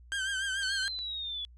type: tone with vibrato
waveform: 30% pulse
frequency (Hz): 1568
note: G6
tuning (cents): 0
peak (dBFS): -28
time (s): 0.12-0.88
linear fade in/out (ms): 0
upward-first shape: triangle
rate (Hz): 6.9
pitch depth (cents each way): 69
type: clicks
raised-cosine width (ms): 0.2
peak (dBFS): -34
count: 3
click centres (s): 0.622 / 0.827 / 0.99
type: linear sweep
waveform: sine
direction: down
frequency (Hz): 4450 to 3390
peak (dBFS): -34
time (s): 0.63-1.45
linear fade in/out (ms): 0
effects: added 60 Hz sine -51 dBFS peak until 1.57 s + resampled to 24000 Hz